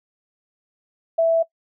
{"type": "tone", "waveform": "sine", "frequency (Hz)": 659.3, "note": "E5", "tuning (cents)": 0, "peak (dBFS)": -14, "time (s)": [1.18, 1.43], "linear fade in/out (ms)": 10, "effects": ["noise-tail reverb RT60 0.1 s tail -21 dB re dry"]}